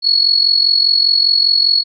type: tone with amplitude modulation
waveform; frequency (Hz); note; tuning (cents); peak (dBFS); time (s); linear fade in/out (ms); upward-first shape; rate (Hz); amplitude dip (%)
sine; 4361; C#8; -29; -6; 0.02-1.84; 50; sine; 45; 75
effects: none